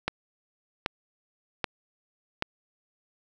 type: click train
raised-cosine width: 0.3 ms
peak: -10 dBFS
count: 4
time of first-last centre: 0.08-2.424 s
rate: 1.28 Hz
effects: none